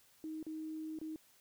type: tone with dropouts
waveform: sine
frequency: 314.3 Hz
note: D#4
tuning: 18 cents sharp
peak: -40 dBFS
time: 0.24-1.16 s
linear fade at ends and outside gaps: 1 ms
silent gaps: 0.428-0.466 / 0.988-1.014 s
effects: white hiss -67 dBFS RMS until 1.4 s